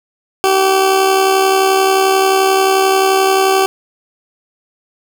20% pulse tone with amplitude modulation, 384.1 Hz, G4, 35 cents flat, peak -3 dBFS, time 0.44-3.66 s, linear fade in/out 0 ms, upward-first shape sine, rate 71.4 Hz, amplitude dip 40%, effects none

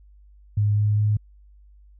sine tone with pitch steps, 104 / 104.84 / 105.7 Hz, G#2 / G#2 / G#2, +3 / +17 / +31 cents, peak -17 dBFS, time 0.57-1.17 s, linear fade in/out 5 ms, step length 200 ms, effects added 50 Hz sine -48 dBFS peak until 1.99 s

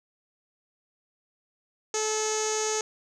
sawtooth tone with low-pass filter, 432.8 Hz, A4, 29 cents flat, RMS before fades -28 dBFS, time 1.94-2.81 s, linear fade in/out 2 ms, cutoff 6600 Hz, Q 9.7, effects none

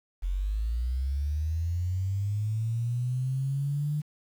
sine linear sweep, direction up, 42.97 to 151.3 Hz, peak -26 dBFS, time 0.22-4.02 s, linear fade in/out 20 ms, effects 9-bit

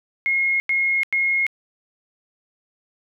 sine tone bursts, 2155 Hz, C#7, 49 cents flat, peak -17 dBFS, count 3, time 0.26-1.466 s, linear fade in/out 0 ms, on 340 ms, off 93 ms, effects none

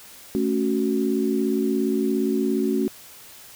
sine chord, F# minor, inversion first, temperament equal, 220 / 277.2 / 370 Hz, A3 / C#4 / F#4, 0 / 0 / 0 cents, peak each -24 dBFS, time 0.35-2.88 s, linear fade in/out 0 ms, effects white hiss -45 dBFS RMS until 3.55 s

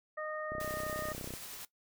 harmonic tone, 616 Hz, D#5, 17 cents flat, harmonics 1 / 2 / 3, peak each -39 / -42 / -44 dBFS, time 0.17-1.13 s, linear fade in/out 10 ms
click train, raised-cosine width 2 ms, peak -29 dBFS, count 27, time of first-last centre 0.52-1.338 s, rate 31.8 Hz
white noise with tremolo, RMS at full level -45 dBFS, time 0.6-1.65 s, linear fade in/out 2 ms, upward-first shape sine, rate 11 Hz, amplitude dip 25%
effects noise-tail reverb RT60 0.1 s tail -17 dB re dry

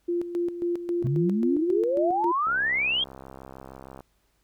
sine tone with tremolo, 346.8 Hz, F4, 12 cents flat, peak -23 dBFS, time 0.08-2.32 s, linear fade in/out 10 ms, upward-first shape square, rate 3.7 Hz, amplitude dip 65%
triangle tone with exponential growth, 220 Hz, A3, in tune, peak -25 dBFS, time 0.99-1.07 s, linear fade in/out 0 ms, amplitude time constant 17 ms
sine exponential sweep, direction up, 124 to 3322 Hz, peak -22 dBFS, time 1.04-3.04 s, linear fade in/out 5 ms
click train, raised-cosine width 1 ms, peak -28 dBFS, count 103, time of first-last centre 2.47-4.006 s, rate 66.4 Hz
effects added 50 Hz sine -70 dBFS peak until 4.43 s + pink hiss -70 dBFS RMS until 4.43 s

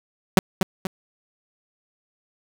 sawtooth tone with echo, 188.1 Hz, F#3, 29 cents sharp, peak -6 dBFS, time 0.37-0.39 s, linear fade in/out 2 ms, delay 240 ms, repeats 2, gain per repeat -7 dB, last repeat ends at 0.87 s, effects none

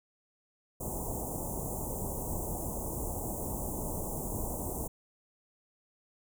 pink band-stop noise, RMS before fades -36 dBFS, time 0.8-4.88 s, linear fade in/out 10 ms, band 950 to 7100 Hz, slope 48 dB/octave, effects none

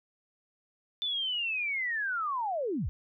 sine linear sweep, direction down, 3542 to 42 Hz, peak -29 dBFS, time 1.02-2.89 s, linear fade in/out 0 ms, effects none

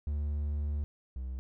triangle tone pair in turn, 73.42 / 64.15 Hz, D2 / C2, 0 / -34 cents, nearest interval major second, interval 234 cents, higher first, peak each -28 / -33 dBFS, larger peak first, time 0.07-0.84 / 1.16-1.39 s, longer first, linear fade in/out 0 ms, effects none

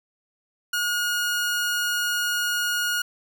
sawtooth tone, 1438 Hz, F#6, 50 cents flat, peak -19 dBFS, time 0.73-3.02 s, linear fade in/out 5 ms, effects none

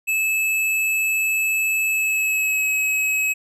square tone with pitch glide, 2606 to 2560 Hz, E7 to D#7, -20 to +49 cents, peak -19 dBFS, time 0.07-3.34 s, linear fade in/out 20 ms, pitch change -31 cents, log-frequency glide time 1.88-2.68 s, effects none

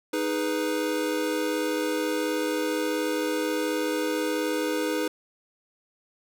square chord, G# minor, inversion second, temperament equal, 311.1 / 415.3 / 493.9 Hz, D#4 / G#4 / B4, 0 / 0 / 0 cents, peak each -29 / -32 / -30 dBFS, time 0.13-5.08 s, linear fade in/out 5 ms, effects none

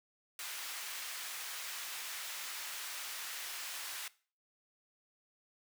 pink high-pass noise, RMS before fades -43 dBFS, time 0.39-4.08 s, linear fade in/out 2 ms, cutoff 1500 Hz, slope 12 dB/octave, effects noise-tail reverb RT60 0.4 s tail -20 dB re dry

